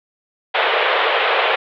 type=band-pass noise; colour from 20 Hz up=pink; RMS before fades=-17 dBFS; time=0.54-1.56 s; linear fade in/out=10 ms; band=440 to 3500 Hz; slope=48 dB/octave; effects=none